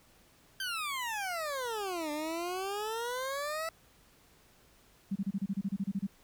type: exponential two-way sweep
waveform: 20% pulse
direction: down then up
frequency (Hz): 1586 to 293.7 to 662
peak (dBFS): -29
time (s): 0.6-3.69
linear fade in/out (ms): 2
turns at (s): 2.11
type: tone bursts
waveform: sine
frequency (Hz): 196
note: G3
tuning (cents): 0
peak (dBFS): -29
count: 13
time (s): 5.11-6.069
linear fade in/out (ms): 10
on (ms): 47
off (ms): 29
effects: pink hiss -63 dBFS RMS until 6.23 s